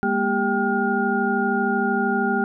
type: tone cluster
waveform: sine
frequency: 203.6 / 236.5 / 395.9 / 784 / 1422 Hz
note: G#3 / A#3 / G4 / G5 / F6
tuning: -34 / +25 / +17 / 0 / +31 cents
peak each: -25 dBFS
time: 0.03-2.44 s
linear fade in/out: 0 ms
effects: none